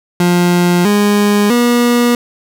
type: tone with pitch steps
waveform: 30% pulse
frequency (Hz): 176.1 / 205.8 / 240.6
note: F3 / G#3 / B3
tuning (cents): +15 / -16 / -45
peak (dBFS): -6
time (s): 0.2-2.15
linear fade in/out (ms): 2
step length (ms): 650
effects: none